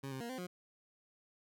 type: tone with pitch steps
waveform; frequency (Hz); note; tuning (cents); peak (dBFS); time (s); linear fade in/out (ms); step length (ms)
20% pulse; 136.7 / 132.3 / 235.4 / 258.4 / 179.7; C#3 / C3 / A#3 / C4 / F3; -24 / +20 / +17 / -21 / +50; -36; 0.03-0.47; 10; 88
effects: none